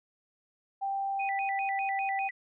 sine tone with pitch glide, 786 to 779.7 Hz, G5 to G5, +4 to -10 cents, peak -29 dBFS, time 0.81-2.29 s, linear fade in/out 20 ms, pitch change -14 cents, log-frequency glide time 1.13-2.17 s
sine tone with vibrato, 2217 Hz, C#7, in tune, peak -34 dBFS, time 1.19-2.31 s, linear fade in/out 10 ms, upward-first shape square, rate 5 Hz, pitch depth 200 cents each way
effects none

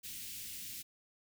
white band-stop noise, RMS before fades -45 dBFS, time 0.03-0.83 s, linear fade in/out 20 ms, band 280 to 2200 Hz, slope 24 dB/octave, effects none

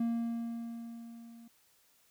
triangle tone with level ramp, 232.2 Hz, A#3, 7 cents flat, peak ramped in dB -26 to -49 dBFS, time 0-1.48 s, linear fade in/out 5 ms, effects white hiss -68 dBFS RMS until 2.1 s

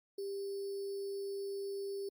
sine tone with sample-and-hold, 396 Hz, G4, 18 cents sharp, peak -37 dBFS, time 0.18-2.09 s, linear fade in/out 5 ms, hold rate 4900 Hz, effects Opus 48 kbps

